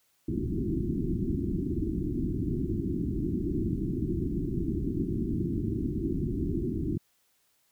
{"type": "low-pass noise", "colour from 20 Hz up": "white", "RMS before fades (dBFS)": -30, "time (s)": [0.28, 6.98], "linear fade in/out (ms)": 5, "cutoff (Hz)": 370, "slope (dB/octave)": 96, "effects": ["white hiss -70 dBFS RMS until 7.71 s"]}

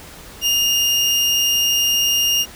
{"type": "tone", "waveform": "30% pulse", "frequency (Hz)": 2829, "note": "F7", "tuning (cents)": 22, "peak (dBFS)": -12, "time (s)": [0.41, 2.46], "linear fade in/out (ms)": 50, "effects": ["pink hiss -39 dBFS RMS until 2.55 s"]}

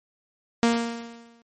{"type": "tone with exponential decay", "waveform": "sawtooth", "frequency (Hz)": 233.1, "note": "A#3", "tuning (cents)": 0, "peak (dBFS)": -12, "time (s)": [0.63, 1.42], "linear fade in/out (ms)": 0, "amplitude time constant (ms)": 170, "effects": ["MP3 32 kbps"]}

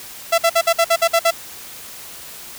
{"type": "tone bursts", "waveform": "sawtooth", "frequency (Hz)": 670, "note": "E5", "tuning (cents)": 28, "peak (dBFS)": -8, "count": 9, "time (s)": [0.32, 1.31], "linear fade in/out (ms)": 10, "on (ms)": 62, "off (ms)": 54, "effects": ["white hiss -36 dBFS RMS until 2.58 s"]}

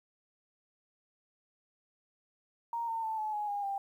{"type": "tone with pitch steps", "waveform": "sine", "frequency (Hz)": [932.3, 907.3, 883, 859.4, 836.4, 814, 792.2], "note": ["A#5", "A#5", "A5", "A5", "G#5", "G#5", "G5"], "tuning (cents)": [0, -47, 6, -41, 12, -35, 18], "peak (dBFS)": -32, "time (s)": [2.73, 3.78], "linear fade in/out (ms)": 2, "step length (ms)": 150, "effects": ["11-bit"]}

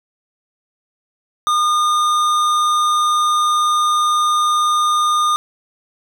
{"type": "tone with tanh clipping", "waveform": "sine", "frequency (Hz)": 1217, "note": "D#6", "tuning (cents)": -39, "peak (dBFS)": -15, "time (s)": [1.47, 5.36], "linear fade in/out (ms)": 0, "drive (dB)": 15, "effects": []}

